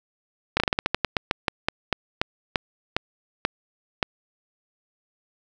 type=slowing click train; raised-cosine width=0.3 ms; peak=-4 dBFS; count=19; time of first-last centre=0.57-4.028 s; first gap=30 ms; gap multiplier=1.19; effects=none